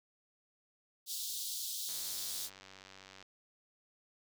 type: high-pass noise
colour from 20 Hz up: pink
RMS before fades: -40 dBFS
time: 1.06-2.5 s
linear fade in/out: 50 ms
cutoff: 3500 Hz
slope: 48 dB/octave
type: click train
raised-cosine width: 0.2 ms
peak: -35 dBFS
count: 129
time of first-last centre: 1.89-3.226 s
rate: 95.8 Hz
effects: none

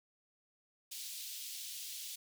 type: high-pass noise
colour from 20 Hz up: pink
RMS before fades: -45 dBFS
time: 0.91-2.16 s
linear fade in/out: 10 ms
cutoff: 3200 Hz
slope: 24 dB/octave
effects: none

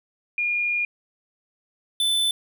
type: tone pair in turn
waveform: sine / square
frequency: 2424 / 3515 Hz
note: D#7 / A7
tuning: -46 / -2 cents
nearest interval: tritone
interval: 644 cents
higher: second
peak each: -21 / -20 dBFS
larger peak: second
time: 0.38-0.85 / 2-2.31 s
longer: first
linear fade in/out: 2 ms
effects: none

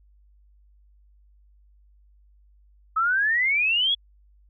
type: exponential sweep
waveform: sine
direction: up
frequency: 1275 to 3414 Hz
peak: -19 dBFS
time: 2.96-3.95 s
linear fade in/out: 10 ms
effects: added 50 Hz sine -54 dBFS peak until 4.49 s

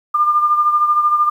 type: beating tone pair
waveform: sine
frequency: 1200 / 1213 Hz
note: D6 / D#6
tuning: +37 / -44 cents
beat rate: 13 Hz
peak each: -12 / -20 dBFS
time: 0.14-1.3 s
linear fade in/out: 10 ms
effects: 8-bit

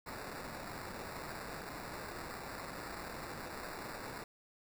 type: noise with sample-and-hold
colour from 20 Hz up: white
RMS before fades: -45 dBFS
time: 0.06-4.24 s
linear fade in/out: 5 ms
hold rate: 3150 Hz
effects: none

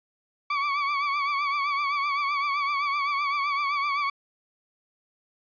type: tone with vibrato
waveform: 30% pulse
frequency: 1140 Hz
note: C#6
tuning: 48 cents sharp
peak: -21 dBFS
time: 0.5-4.1 s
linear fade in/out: 5 ms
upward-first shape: triangle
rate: 7.8 Hz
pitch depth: 73 cents each way
effects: resampled to 11025 Hz

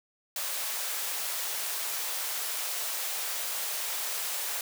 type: high-pass noise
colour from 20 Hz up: white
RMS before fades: -33 dBFS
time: 0.36-4.61 s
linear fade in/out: 2 ms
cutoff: 480 Hz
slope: 24 dB/octave
effects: none

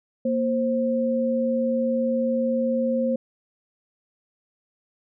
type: tone pair together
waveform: sine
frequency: 234.5 / 527 Hz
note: A#3 / C5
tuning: +11 / +12 cents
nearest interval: octave + major second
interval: 1401 cents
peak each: -23 dBFS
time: 0.25-3.16 s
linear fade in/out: 5 ms
effects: none

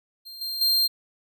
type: tone with level steps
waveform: 45% pulse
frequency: 4186 Hz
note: C8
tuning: in tune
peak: -38 / -28 / -18 dBFS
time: 0.25-0.88 s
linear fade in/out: 20 ms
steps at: 0.41 / 0.61 s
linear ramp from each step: 5 ms
effects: none

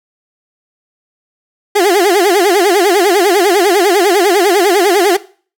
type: tone with vibrato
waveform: 30% pulse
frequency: 378.6 Hz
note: F#4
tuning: 40 cents sharp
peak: -5 dBFS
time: 1.75-5.17 s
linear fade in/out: 10 ms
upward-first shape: sine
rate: 10 Hz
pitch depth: 190 cents each way
effects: noise-tail reverb RT60 0.4 s tail -18 dB re dry

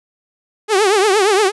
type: tone with vibrato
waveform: sawtooth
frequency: 404.2 Hz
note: G#4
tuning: 47 cents flat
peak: -7 dBFS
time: 0.68-1.52 s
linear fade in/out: 50 ms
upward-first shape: triangle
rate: 8.6 Hz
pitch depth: 180 cents each way
effects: resampled to 24000 Hz

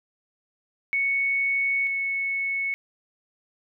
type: tone pair in turn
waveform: sine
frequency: 2217 / 2206 Hz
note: C#7 / C#7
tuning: 0 / -9 cents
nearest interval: unison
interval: 9 cents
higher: first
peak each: -21 / -24 dBFS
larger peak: first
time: 0.93-1.87 / 1.87-2.74 s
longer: first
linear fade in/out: 0 ms
effects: none

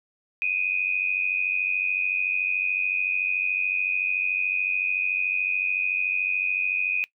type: tone with amplitude modulation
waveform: sine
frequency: 2489 Hz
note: D#7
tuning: in tune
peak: -19 dBFS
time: 0.42-7.04 s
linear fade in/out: 0 ms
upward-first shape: sine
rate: 93.7 Hz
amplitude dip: 80%
effects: noise-tail reverb RT60 0.1 s tail -20 dB re dry

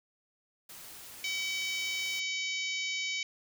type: noise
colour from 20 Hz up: white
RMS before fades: -48 dBFS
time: 0.69-2.2 s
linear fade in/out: 5 ms
type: harmonic tone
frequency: 760 Hz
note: F#5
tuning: 46 cents sharp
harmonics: 3 / 4 / 5 / 6 / 7 / 8 / 9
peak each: -34 / -39 / -41 / -45 / -43 / -46 / -44 dBFS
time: 1.24-3.23 s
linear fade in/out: 2 ms
effects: none

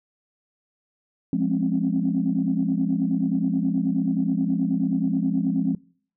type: chord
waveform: sine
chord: Db major seventh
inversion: first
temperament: equal with one note detuned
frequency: 174.61 / 207.7 / 261.6 / 271 Hz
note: F3 / Ab3 / C4 / Db4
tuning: 0 / 0 / 0 / -39 cents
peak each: -25 dBFS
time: 1.33-5.75 s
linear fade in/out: 2 ms
effects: noise-tail reverb RT60 0.5 s tail -23 dB re dry + tanh soft clip ceiling -11 dBFS

